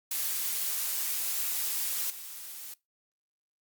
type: noise with level steps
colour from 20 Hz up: blue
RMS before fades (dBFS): -31 / -42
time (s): 0.11-2.74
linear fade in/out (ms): 5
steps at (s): 2.1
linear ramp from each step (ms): 2
effects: noise-tail reverb RT60 0.2 s tail -21 dB re dry + Opus 48 kbps